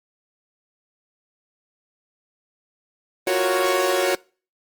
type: chord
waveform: sawtooth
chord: Gb major seventh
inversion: third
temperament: equal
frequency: 349.2 / 370 / 466.2 / 554.4 Hz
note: F4 / Gb4 / Bb4 / Db5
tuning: 0 / 0 / 0 / 0 cents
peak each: -23 / -18 / -24 / -18 dBFS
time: 3.27-4.15 s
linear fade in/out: 2 ms
effects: noise-tail reverb RT60 0.4 s tail -25 dB re dry + Opus 24 kbps